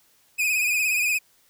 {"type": "tone with vibrato", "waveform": "45% pulse", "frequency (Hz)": 2489, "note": "D#7", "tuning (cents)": 0, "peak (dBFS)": -20, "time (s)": [0.38, 1.19], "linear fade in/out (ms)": 20, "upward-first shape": "sine", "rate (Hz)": 17, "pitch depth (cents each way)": 60, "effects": ["white hiss -61 dBFS RMS until 1.49 s"]}